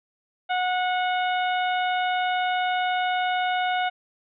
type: harmonic tone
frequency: 731 Hz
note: F#5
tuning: 21 cents flat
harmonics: 1 / 2 / 3 / 4 / 5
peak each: -23 / -29 / -33 / -35 / -37 dBFS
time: 0.49-3.9 s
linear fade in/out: 20 ms
effects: none